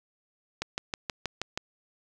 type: click train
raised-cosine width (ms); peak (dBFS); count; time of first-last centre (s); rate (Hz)
0.2; -13; 7; 0.62-1.575; 6.28
effects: none